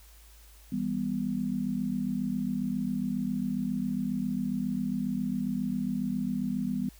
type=chord; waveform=sine; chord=E minor; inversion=none; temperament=equal with one note detuned; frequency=164.81 / 199.54 / 246.9 Hz; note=E3 / G3 / B3; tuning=0 / +31 / 0 cents; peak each=-37 / -31 / -31 dBFS; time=0.72-6.89 s; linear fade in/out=5 ms; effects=added 53 Hz sine -52 dBFS peak until 6.99 s + white hiss -58 dBFS RMS until 6.99 s